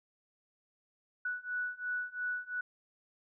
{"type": "beating tone pair", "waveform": "sine", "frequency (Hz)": [1476, 1478.9], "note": ["F#6", "F#6"], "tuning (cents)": [-5, -1], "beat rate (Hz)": 2.9, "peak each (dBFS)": [-38, -37], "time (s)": [1.25, 2.61], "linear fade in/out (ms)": 5, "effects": []}